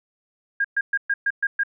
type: tone bursts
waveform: sine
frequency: 1620 Hz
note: G#6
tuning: 43 cents flat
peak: -18 dBFS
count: 7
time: 0.6-1.635 s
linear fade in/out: 5 ms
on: 45 ms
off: 120 ms
effects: none